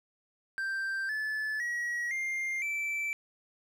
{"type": "tone with pitch steps", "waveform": "triangle", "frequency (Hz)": [1571, 1733.1, 1911.9, 2109, 2327], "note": ["G6", "A6", "A#6", "C7", "D7"], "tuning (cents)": [3, -27, 43, 13, -17], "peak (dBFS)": -29, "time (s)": [0.58, 3.13], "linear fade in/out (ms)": 0, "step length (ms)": 510, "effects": []}